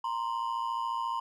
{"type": "ring-modulated tone", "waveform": "triangle", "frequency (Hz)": 988, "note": "B5", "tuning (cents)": 0, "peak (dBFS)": -25, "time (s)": [0.04, 1.2], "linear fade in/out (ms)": 5, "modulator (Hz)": 57.1, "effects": []}